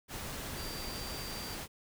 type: tone in noise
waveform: sine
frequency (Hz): 4699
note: D8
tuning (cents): 0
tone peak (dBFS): -45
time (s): 0.55-1.58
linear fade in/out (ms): 50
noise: pink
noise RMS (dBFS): -41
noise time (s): 0.08-1.68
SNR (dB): -7
effects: none